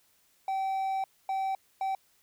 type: tone bursts at uneven times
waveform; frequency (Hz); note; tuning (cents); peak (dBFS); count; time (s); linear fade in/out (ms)
triangle; 771; G5; -29; -26; 3; 0.48-1.04 / 1.29-1.55 / 1.81-1.95; 2
effects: white hiss -67 dBFS RMS until 2.22 s